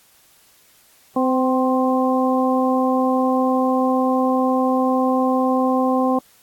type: harmonic tone with a mistuned harmonic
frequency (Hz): 257.8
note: C4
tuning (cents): -26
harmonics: 1 / 2 / 3 / 4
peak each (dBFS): -18 / -21 / -23 / -24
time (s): 1.16-6.19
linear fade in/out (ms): 5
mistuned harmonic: 4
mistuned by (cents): +34
effects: white hiss -54 dBFS RMS until 6.42 s + AAC 64 kbps